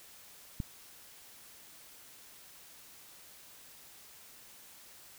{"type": "click", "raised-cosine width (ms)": 5, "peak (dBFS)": -22, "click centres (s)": 0.602, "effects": ["white hiss -55 dBFS RMS until 5.18 s"]}